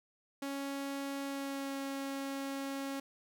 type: tone with pitch glide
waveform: sawtooth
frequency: 277.2 to 274.2 Hz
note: C#4 to C#4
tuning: 0 to -19 cents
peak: -33 dBFS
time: 0.42-3 s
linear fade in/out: 5 ms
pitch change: -19 cents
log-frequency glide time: 1.22-1.78 s
effects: none